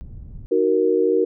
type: low-pass noise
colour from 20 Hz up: pink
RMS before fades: -36 dBFS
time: 0.01-0.46 s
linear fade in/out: 0 ms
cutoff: 120 Hz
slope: 12 dB/octave
type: chord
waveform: sine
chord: D# minor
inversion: none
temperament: just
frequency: 311.1 / 373.4 / 466.7 Hz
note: D#4 / F#4 / A#4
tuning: 0 / +16 / +2 cents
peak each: -23 / -19 / -18 dBFS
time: 0.51-1.25 s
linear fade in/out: 10 ms
effects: none